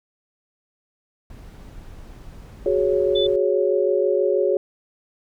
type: noise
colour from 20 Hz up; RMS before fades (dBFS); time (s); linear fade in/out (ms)
brown; -40; 1.3-3.36; 2
type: chord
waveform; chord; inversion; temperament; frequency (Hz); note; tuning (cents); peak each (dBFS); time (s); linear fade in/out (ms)
sine; F# suspended second; none; just; 370 / 416.2 / 555; F#4 / G#4 / C#5; 0 / +4 / +2; -21; 2.66-4.57; 2
type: tone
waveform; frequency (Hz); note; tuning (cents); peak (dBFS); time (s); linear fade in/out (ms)
sine; 3497; A7; -11; -23; 3.15-3.27; 10
effects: none